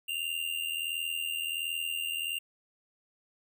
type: tone with amplitude modulation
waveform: square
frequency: 2794 Hz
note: F7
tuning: in tune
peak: -29 dBFS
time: 0.08-2.39 s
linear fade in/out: 10 ms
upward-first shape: sine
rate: 81.4 Hz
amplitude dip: 70%
effects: none